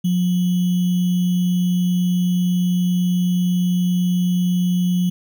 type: tone with sample-and-hold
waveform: sine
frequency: 179 Hz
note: F3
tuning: 43 cents sharp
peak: -15 dBFS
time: 0.04-5.1 s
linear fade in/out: 10 ms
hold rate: 3150 Hz
effects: none